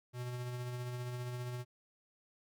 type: tone with tremolo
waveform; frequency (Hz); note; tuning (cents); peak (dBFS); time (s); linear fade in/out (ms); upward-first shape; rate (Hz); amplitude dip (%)
square; 123.47; B2; 0; -38; 0.13-1.65; 50; triangle; 15; 35
effects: none